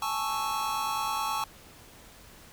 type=chord; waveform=square; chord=A major seventh; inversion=third; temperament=equal; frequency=830.6 / 880 / 1108.7 / 1318.5 Hz; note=G#5 / A5 / C#6 / E6; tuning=0 / 0 / 0 / 0 cents; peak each=-37 / -34 / -33 / -37 dBFS; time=0.02-1.44 s; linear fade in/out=2 ms
type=click train; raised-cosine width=0.5 ms; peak=-36 dBFS; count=147; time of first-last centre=0.29-1.44 s; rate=127 Hz
effects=pink hiss -52 dBFS RMS until 2.52 s